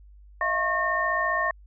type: tone cluster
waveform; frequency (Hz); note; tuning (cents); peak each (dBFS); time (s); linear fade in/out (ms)
sine; 634 / 689 / 1087 / 1824; D#5 / F5 / C#6 / A#6; +32 / -24 / -34 / -38; -31 / -32 / -26 / -26; 0.41-1.51; 2
effects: added 50 Hz sine -47 dBFS peak until 1.66 s